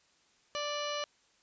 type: harmonic tone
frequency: 587.3 Hz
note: D5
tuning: in tune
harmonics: 1 / 2 / 3 / 4 / 5 / 6 / 7 / 8 / 9 / 10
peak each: -37 / -39 / -46 / -45 / -41 / -52 / -44 / -53 / -52 / -47 dBFS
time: 0.55-1.04 s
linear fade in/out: 0 ms
effects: white hiss -68 dBFS RMS until 1.42 s + resampled to 16000 Hz